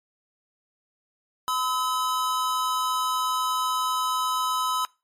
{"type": "tone pair together", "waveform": "square", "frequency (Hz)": [1013, 1284.8], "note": ["B5", "E6"], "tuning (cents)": [44, -45], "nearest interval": "major third", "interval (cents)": 411, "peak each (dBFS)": -27, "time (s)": [1.48, 4.85], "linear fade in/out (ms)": 0, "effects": ["noise-tail reverb RT60 0.3 s tail -24 dB re dry", "MP3 64 kbps"]}